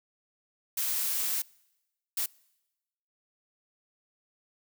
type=noise bursts at uneven times; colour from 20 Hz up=blue; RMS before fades=-30 dBFS; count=2; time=0.77-1.42 / 2.17-2.26 s; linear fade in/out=5 ms; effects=noise-tail reverb RT60 1.0 s tail -25 dB re dry